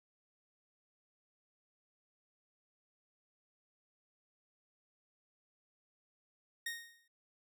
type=tone with exponential decay; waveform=sawtooth; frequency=1859 Hz; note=A#6; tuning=5 cents flat; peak=-32 dBFS; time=6.66-7.08 s; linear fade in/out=5 ms; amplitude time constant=90 ms; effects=none